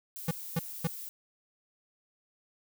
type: noise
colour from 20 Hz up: violet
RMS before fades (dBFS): -42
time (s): 0.16-1.09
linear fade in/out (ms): 0
type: tone bursts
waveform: square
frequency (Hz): 165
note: E3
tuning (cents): +2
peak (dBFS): -27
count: 3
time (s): 0.28-0.873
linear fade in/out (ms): 5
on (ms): 31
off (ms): 250
effects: none